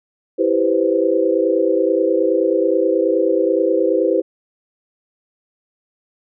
sine chord, C major seventh, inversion first, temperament equal, 329.6 / 392 / 493.9 / 523.3 Hz, E4 / G4 / B4 / C5, 0 / 0 / 0 / 0 cents, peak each -19 dBFS, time 0.38-4.22 s, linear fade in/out 20 ms, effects none

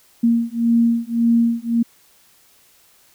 sine beating tone pair, 231.9 / 233.7 Hz, A#3 / A#3, -9 / +5 cents, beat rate 1.8 Hz, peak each -17 / -17 dBFS, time 0.23-1.83 s, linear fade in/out 10 ms, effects white hiss -54 dBFS RMS until 3.14 s

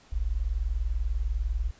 sine tone pair together, 40.49 / 60.6 Hz, E1 / B1, -30 / -32 cents, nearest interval perfect fifth, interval 698 cents, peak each -28 dBFS, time 0.12-1.71 s, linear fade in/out 10 ms, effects pink hiss -57 dBFS RMS until 1.79 s + resampled to 16000 Hz

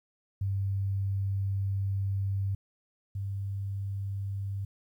sine tone pair in turn, 98 / 98.68 Hz, G2 / G2, 0 / +12 cents, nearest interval unison, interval 12 cents, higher second, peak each -27 / -31 dBFS, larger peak first, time 0.41-2.55 / 3.15-4.65 s, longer first, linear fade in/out 5 ms, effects 11-bit

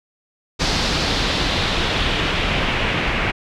pink noise with low-pass filter sweep, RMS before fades -20 dBFS, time 0.59-3.32 s, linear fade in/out 20 ms, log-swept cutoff 4900 to 2400 Hz, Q 2.1, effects none

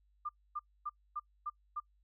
sine tone bursts, 1200 Hz, D6, 37 cents sharp, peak -35 dBFS, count 6, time 0.25-1.802 s, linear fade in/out 10 ms, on 42 ms, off 260 ms, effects noise-tail reverb RT60 0.1 s tail -26 dB re dry + added 50 Hz sine -68 dBFS peak until 2.03 s

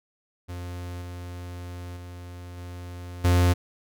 45% pulse tone with level steps, 88.5 Hz, F2, 23 cents sharp, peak -33 / -35 / -38 / -36 / -17 dBFS, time 0.48-3.54 s, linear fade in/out 20 ms, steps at 1.01 / 1.96 / 2.57 / 3.24 s, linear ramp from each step 10 ms, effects none

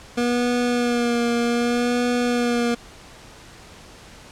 25% pulse tone with vibrato, 240.1 Hz, B3, 49 cents flat, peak -15 dBFS, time 0.17-2.75 s, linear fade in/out 10 ms, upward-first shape sine, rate 0.65 Hz, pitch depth 27 cents each way, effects pink hiss -44 dBFS RMS until 4.31 s + low-pass 8000 Hz 12 dB/octave

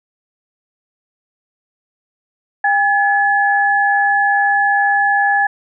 sine tone pair together, 805 / 1707.3 Hz, G5 / G#6, +46 / +47 cents, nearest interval octave + minor second, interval 1301 cents, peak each -14 dBFS, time 2.64-5.47 s, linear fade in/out 5 ms, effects none

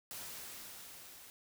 white noise with level ramp, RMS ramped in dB -45 to -55 dBFS, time 0.11-1.3 s, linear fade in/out 0 ms, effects none

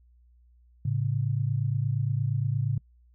sine tone pair together, 110 / 138.59 Hz, A2 / C#3, 0 / 0 cents, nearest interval major third, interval 400 cents, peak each -27 dBFS, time 0.85-2.78 s, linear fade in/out 5 ms, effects noise-tail reverb RT60 0.1 s tail -26 dB re dry + added 60 Hz sine -56 dBFS peak until 3.14 s

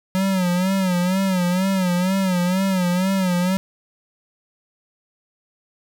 square tone with vibrato, 185 Hz, F#3, in tune, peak -18 dBFS, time 0.15-3.57 s, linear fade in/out 0 ms, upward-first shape sine, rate 2.1 Hz, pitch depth 86 cents each way, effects none

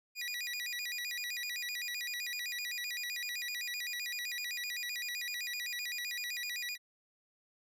25% pulse tone with vibrato, 2178 Hz, C#7, 31 cents flat, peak -33 dBFS, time 0.15-6.78 s, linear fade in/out 50 ms, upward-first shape square, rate 7.8 Hz, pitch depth 200 cents each way, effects none

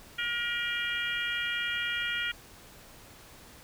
harmonic tone with a mistuned harmonic, 475.2 Hz, A#4, 33 cents sharp, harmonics 3 / 4 / 5 / 6 / 7, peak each -34 / -35 / -36 / -37 / -37 dBFS, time 0.18-2.32 s, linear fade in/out 10 ms, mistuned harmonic 7, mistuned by -41 cents, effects pink hiss -52 dBFS RMS until 3.63 s

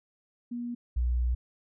sine tone pair in turn, 240 / 60.82 Hz, B3 / B1, -49 / -26 cents, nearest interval 2 octaves, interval 2377 cents, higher first, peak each -32 / -24 dBFS, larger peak second, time 0.51-0.75 / 0.96-1.35 s, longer second, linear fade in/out 10 ms, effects none

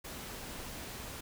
pink noise, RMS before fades -44 dBFS, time 0.04-1.21 s, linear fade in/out 10 ms, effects none

